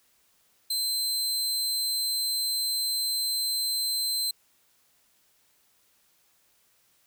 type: tone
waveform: sawtooth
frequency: 4100 Hz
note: C8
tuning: 36 cents flat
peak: -23 dBFS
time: 0.7-4.31 s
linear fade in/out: 5 ms
effects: white hiss -66 dBFS RMS until 7.06 s